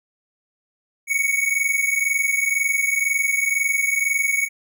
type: tone pair together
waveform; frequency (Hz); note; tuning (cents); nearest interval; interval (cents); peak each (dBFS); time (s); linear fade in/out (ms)
square; 2217 / 2239; C#7 / C#7; 0 / +17; unison; 17; -22; 1.07-4.49; 50
effects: none